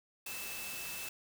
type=tone in noise; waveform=sine; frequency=2633 Hz; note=E7; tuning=3 cents flat; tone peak=-45 dBFS; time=0.26-1.09 s; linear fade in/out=5 ms; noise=white; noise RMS=-43 dBFS; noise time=0.26-1.09 s; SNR=-5 dB; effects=none